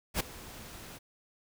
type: noise with ADSR envelope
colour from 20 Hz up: pink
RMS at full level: -28 dBFS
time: 0.14-0.99 s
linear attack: 61 ms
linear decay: 9 ms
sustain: -19 dB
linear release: 21 ms
effects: none